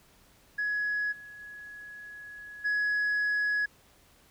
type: tone with level steps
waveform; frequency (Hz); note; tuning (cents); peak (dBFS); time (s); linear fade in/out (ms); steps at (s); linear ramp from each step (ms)
sine; 1680; G#6; +19; -26 / -44 / -42 / -23; 0.58-3.66; 10; 1.11 / 1.39 / 2.64; 20
effects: tanh soft clip ceiling -24 dBFS + pink hiss -61 dBFS RMS until 4.3 s